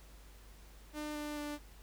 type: tone with pitch steps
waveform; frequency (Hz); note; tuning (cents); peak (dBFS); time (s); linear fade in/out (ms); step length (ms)
sawtooth; 300.4 / 297.5 / 294.6; D4 / D4 / D4; +39 / +22 / +6; -35; 0.93-1.59; 50; 220
effects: added 50 Hz sine -54 dBFS peak until 1.82 s + pink hiss -61 dBFS RMS until 1.82 s